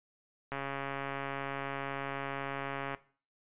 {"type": "click train", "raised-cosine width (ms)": 0.5, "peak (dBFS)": -22, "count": 336, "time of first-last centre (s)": [0.52, 2.948], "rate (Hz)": 138, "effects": ["noise-tail reverb RT60 0.4 s tail -17 dB re dry", "resampled to 8000 Hz"]}